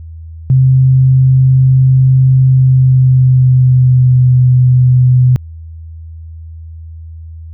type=tone with pitch glide; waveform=sine; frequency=130.81 to 126.43 Hz; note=C3 to B2; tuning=0 to +41 cents; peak=-4 dBFS; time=0.5-5.36 s; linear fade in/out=0 ms; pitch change=-59 cents; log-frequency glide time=2.43-4.28 s; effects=added 81 Hz sine -26 dBFS peak until 7.53 s